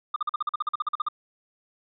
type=tone bursts; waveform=triangle; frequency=1210 Hz; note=D#6; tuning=49 cents flat; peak=-21 dBFS; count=15; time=0.14-1.086 s; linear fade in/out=5 ms; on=22 ms; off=44 ms; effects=resampled to 11025 Hz